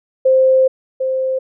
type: tone pair in turn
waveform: sine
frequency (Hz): 523.3 / 523.3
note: C5 / C5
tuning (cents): 0 / 0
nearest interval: unison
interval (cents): 0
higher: neither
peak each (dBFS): -8 / -15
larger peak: first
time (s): 0.25-0.68 / 1-1.39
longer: first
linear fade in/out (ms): 10
effects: none